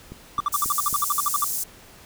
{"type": "click train", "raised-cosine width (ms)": 3, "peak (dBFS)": -24, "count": 4, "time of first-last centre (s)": [0.12, 0.929], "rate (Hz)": 3.71}
{"type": "tone bursts", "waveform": "triangle", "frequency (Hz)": 1172, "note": "D6", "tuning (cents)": -4, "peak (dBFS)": -17, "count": 14, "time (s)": [0.38, 1.443], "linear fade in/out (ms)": 2, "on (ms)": 23, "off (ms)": 57}
{"type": "high-pass noise", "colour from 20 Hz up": "pink", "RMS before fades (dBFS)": -27, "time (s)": [0.52, 1.64], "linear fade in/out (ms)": 10, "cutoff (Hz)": 6600, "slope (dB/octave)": 24}
{"effects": ["pink hiss -48 dBFS RMS until 2.05 s"]}